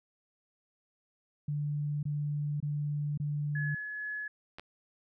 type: tone bursts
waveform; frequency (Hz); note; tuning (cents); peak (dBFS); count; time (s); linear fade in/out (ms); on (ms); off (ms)
sine; 147; D3; +2; -30; 4; 1.48-3.749; 5; 550; 23
type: tone with tremolo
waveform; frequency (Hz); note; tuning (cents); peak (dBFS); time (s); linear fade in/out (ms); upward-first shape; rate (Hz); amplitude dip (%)
sine; 1700; G#6; +40; -34; 3.55-4.28; 5; sine; 2.2; 25
type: clicks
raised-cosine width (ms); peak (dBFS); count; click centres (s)
0.3; -28; 2; 4.585 / 4.596
effects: none